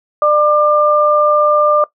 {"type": "tone pair together", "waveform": "sine", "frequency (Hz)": [597.5, 1195], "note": ["D5", "D6"], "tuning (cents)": [30, 30], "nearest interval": "octave", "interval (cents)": 1200, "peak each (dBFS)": -11, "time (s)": [0.22, 1.84], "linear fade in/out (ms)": 2, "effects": ["noise-tail reverb RT60 0.1 s tail -19 dB re dry"]}